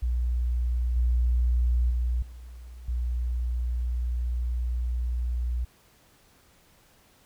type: tone with level steps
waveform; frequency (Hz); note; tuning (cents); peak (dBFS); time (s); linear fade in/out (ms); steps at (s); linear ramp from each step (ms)
sine; 60.4; B1; -38; -23 / -20 / -23 / -40 / -25; 0.02-5.65; 10; 0.96 / 1.9 / 2.22 / 2.88; 5
effects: pink hiss -60 dBFS RMS until 7.25 s